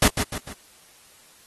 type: noise with echo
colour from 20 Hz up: pink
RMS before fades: -17 dBFS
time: 0.02-0.08 s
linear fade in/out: 2 ms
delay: 150 ms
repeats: 3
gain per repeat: -7 dB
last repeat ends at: 0.53 s
effects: white hiss -53 dBFS RMS until 1.46 s + AAC 32 kbps